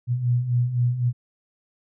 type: beating tone pair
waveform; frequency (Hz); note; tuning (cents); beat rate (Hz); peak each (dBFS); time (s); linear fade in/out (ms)
sine; 119.4 / 123.3; A#2 / B2; +42 / -2; 3.9; -26 / -20; 0.07-1.13; 50
effects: none